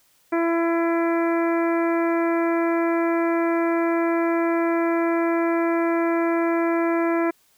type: harmonic tone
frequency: 335.1 Hz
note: E4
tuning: 29 cents sharp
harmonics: 1 / 2 / 3 / 4 / 5 / 6 / 7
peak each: -20 / -26 / -30 / -32 / -34 / -36 / -37 dBFS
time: 0.32-7.31 s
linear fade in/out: 10 ms
effects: white hiss -61 dBFS RMS until 7.57 s